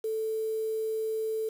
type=tone with quantisation; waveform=sine; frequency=440 Hz; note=A4; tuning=in tune; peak=-28 dBFS; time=0.04-1.49 s; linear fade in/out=5 ms; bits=8; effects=none